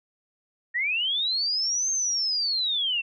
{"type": "linear two-way sweep", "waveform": "sine", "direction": "up then down", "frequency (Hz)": [1831, 6400, 2650], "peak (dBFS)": -23, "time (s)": [0.74, 3.02], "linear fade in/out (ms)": 20, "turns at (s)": 1.91, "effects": []}